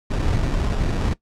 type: noise with sample-and-hold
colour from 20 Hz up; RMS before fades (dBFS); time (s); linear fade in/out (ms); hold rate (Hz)
brown; -21; 0.1-1.14; 10; 2100
effects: noise-tail reverb RT60 0.1 s tail -19 dB re dry + low-pass 7000 Hz 12 dB/octave